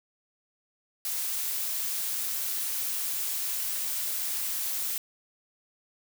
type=noise; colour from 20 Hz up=blue; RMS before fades=-31 dBFS; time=1.05-4.98 s; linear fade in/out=2 ms; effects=none